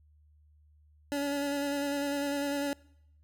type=tone with vibrato; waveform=25% pulse; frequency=284.1 Hz; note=C#4; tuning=43 cents sharp; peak=-26 dBFS; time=1.12-2.73 s; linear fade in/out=0 ms; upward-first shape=square; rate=10 Hz; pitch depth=18 cents each way; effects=noise-tail reverb RT60 0.8 s tail -24 dB re dry + added 75 Hz sine -59 dBFS peak until 3.23 s